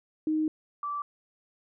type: tone pair in turn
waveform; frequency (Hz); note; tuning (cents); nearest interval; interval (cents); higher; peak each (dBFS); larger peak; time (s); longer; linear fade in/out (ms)
sine; 311.1 / 1163.1; D#4 / D6; 0 / -17; octave + major seventh; 2283; second; -24 / -30; first; 0.27-0.48 / 0.83-1.02; first; 2
effects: none